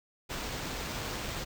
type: noise with sample-and-hold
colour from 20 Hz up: pink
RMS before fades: -37 dBFS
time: 0.29-1.45 s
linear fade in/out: 20 ms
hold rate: 11025 Hz
effects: none